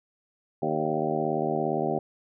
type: harmonic tone with a mistuned harmonic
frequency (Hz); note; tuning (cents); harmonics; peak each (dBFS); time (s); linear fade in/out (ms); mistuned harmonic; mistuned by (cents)
77.4; D#2; -9; 2 / 3 / 4 / 5 / 6 / 7 / 8 / 9 / 10; -34 / -33 / -34 / -30 / -36 / -34 / -36 / -32 / -33; 0.62-1.99; 5; 7; +40
effects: none